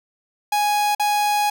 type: tone with dropouts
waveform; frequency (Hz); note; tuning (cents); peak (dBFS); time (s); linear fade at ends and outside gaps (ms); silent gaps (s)
45% pulse; 830.6; G#5; 0; -17; 0.52-1.5; 5; 0.95-0.996
effects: none